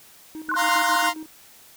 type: tone with tremolo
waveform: triangle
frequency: 314.2 Hz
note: D#4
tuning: 17 cents sharp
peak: -30 dBFS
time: 0.35-1.26 s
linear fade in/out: 0 ms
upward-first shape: square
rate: 7.4 Hz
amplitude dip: 65%
type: tone with vibrato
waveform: sine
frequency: 1254 Hz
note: D#6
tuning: 13 cents sharp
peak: -22 dBFS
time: 0.49-1.09 s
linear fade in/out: 2 ms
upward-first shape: square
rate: 20 Hz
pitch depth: 290 cents each way
type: chord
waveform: sawtooth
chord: F suspended fourth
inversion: none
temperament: equal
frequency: 698.5 / 932.3 / 1046.5 Hz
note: F5 / Bb5 / C6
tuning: 0 / 0 / 0 cents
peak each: -21 dBFS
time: 0.55-1.14 s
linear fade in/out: 50 ms
effects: white hiss -50 dBFS RMS until 1.76 s